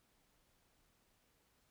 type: silence
effects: pink hiss -75 dBFS RMS until 1.7 s